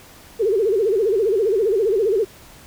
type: tone with vibrato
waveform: sine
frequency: 417.1 Hz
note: G#4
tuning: 7 cents sharp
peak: -15 dBFS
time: 0.39-2.25 s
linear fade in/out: 20 ms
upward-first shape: sine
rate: 15 Hz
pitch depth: 190 cents each way
effects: pink hiss -45 dBFS RMS until 2.66 s